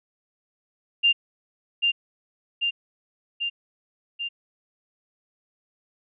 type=tone with echo; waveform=sine; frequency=2794 Hz; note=F7; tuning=in tune; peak=-15 dBFS; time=1.03-1.13 s; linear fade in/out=20 ms; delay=790 ms; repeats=4; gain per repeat=-3 dB; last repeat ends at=4.29 s; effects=none